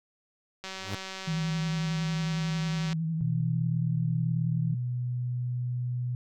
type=click train; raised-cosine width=0.2 ms; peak=-21 dBFS; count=436; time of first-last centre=0.64-2.929 s; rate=190 Hz
type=tone with exponential growth; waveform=sawtooth; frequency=100.1 Hz; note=G2; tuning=37 cents sharp; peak=-25 dBFS; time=0.73-0.95 s; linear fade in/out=5 ms; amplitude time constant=47 ms
type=tone with vibrato; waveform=sine; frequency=162 Hz; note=E3; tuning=30 cents flat; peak=-27 dBFS; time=1.27-4.75 s; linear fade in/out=10 ms; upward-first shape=sine; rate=11 Hz; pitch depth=43 cents each way
type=tone; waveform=sine; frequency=123.47 Hz; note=B2; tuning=in tune; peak=-28 dBFS; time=3.21-6.15 s; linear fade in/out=0 ms
effects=none